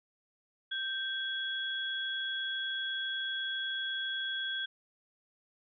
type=tone pair together; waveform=sine; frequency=1568 / 3342 Hz; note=G6 / G#7; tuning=0 / +10 cents; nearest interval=octave + minor second; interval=1310 cents; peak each=-36 / -35 dBFS; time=0.71-4.66 s; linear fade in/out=10 ms; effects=none